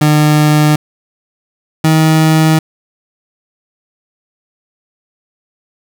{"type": "tone pair in turn", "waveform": "30% pulse", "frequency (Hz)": [151, 158.09], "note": ["D3", "D#3"], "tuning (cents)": [48, 28], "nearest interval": "minor second", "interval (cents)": 80, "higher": "second", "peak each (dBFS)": -4, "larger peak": "neither", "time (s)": [[0.01, 0.76], [1.84, 2.59]], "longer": "neither", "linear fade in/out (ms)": 5, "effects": []}